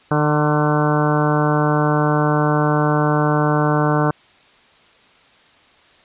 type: harmonic tone with a mistuned harmonic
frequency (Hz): 150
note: D3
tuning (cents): +37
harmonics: 1 / 2 / 3 / 4 / 5 / 6 / 7 / 8 / 9 / 10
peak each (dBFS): -18 / -21 / -23 / -24 / -25 / -26 / -26 / -27 / -28 / -28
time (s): 0.11-4.11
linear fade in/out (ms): 2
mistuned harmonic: 8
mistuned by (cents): -48
effects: white hiss -51 dBFS RMS until 6.04 s + resampled to 8000 Hz